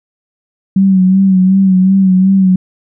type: tone with vibrato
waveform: sine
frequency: 189.5 Hz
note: F#3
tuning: 42 cents sharp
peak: -5 dBFS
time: 0.76-2.56 s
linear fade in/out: 5 ms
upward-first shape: sine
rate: 2.7 Hz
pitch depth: 46 cents each way
effects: none